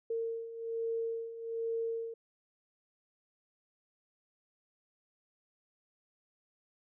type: beating tone pair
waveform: sine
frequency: 456 / 457.2 Hz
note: A#4 / A#4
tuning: -38 / -34 cents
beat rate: 1.2 Hz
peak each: -40 / -35 dBFS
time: 0.1-2.14 s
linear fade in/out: 5 ms
effects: none